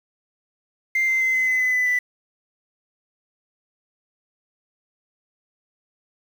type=tone with pitch steps; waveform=sine; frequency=2093 / 2077 / 2062 / 2046 / 2031 / 2016 / 2001 / 1985.8 Hz; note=C7 / C7 / C7 / C7 / B6 / B6 / B6 / B6; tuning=0 / -13 / -26 / -39 / +48 / +35 / +22 / +9 cents; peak=-16 dBFS; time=0.95-1.99 s; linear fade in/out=5 ms; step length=130 ms; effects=tanh soft clip ceiling -15 dBFS + 7-bit